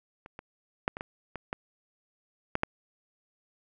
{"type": "clicks", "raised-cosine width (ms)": 0.5, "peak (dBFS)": [-30, -26, -11, -22, -20, -22, -17, -12, -10], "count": 9, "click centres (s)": [0.261, 0.391, 0.879, 0.969, 1.009, 1.357, 1.529, 2.554, 2.634], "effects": []}